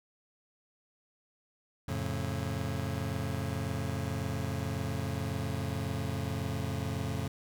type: chord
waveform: 30% pulse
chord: F augmented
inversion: none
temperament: just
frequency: 87.31 / 109.13 / 136.42 Hz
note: F2 / A2 / C#3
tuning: 0 / -14 / -27 cents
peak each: -34 dBFS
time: 1.88-7.28 s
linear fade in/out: 5 ms
effects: none